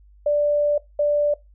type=tone pair in turn; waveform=sine; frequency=587.3 / 587.3 Hz; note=D5 / D5; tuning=0 / 0 cents; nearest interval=unison; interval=0 cents; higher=neither; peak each=-16 dBFS; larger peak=neither; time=0.26-0.78 / 0.99-1.34 s; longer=first; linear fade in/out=5 ms; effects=noise-tail reverb RT60 0.2 s tail -21 dB re dry + added 50 Hz sine -48 dBFS peak until 1.54 s